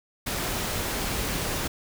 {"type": "noise", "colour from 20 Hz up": "pink", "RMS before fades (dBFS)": -29, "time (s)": [0.26, 1.68], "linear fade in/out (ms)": 10, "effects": []}